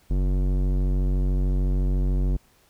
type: tone with low-pass filter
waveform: square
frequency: 46.86 Hz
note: F#1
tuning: 23 cents sharp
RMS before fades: -22 dBFS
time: 0.1-2.37 s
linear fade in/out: 10 ms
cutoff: 330 Hz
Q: 0.79
effects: pink hiss -60 dBFS RMS until 2.69 s